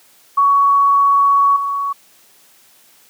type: tone with level steps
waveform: sine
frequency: 1121 Hz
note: C#6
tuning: 19 cents sharp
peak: -9 / -17 dBFS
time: 0.37-1.93 s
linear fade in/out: 10 ms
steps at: 1.56 s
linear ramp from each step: 5 ms
effects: white hiss -50 dBFS RMS until 3.09 s + high-pass 150 Hz 12 dB/octave